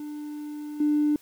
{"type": "tone with level steps", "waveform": "triangle", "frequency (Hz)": 297.7, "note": "D4", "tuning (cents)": 24, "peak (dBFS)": [-31, -16], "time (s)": [0, 1.16], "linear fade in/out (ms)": 2, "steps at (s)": 0.8, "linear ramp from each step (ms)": 5, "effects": ["tanh soft clip ceiling -17 dBFS", "white hiss -57 dBFS RMS until 1.21 s"]}